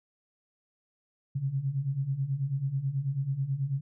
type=beating tone pair; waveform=sine; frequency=130.81 / 140.01 Hz; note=C3 / C#3; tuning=0 / +18 cents; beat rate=9.2 Hz; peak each=-33 / -29 dBFS; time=1.35-3.81 s; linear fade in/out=10 ms; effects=none